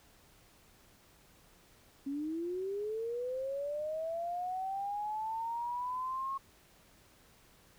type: linear sweep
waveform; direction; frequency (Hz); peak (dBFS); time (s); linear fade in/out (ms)
sine; up; 270.8 to 1092; -34; 2.06-6.38; 10
effects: pink hiss -63 dBFS RMS until 7.78 s